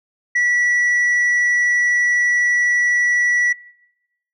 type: tone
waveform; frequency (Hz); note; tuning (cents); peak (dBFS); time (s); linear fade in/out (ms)
sine; 1948; B6; -24; -11; 0.35-3.53; 10
effects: noise-tail reverb RT60 0.9 s tail -23 dB re dry + tanh soft clip ceiling -13 dBFS